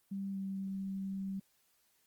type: tone with pitch glide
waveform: sine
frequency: 196 to 193.53 Hz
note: G3 to G3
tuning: 0 to -22 cents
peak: -36 dBFS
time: 0.11-1.4 s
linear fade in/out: 10 ms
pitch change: -22 cents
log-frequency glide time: 0.32-0.37 s
effects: white hiss -73 dBFS RMS until 2.06 s + Opus 24 kbps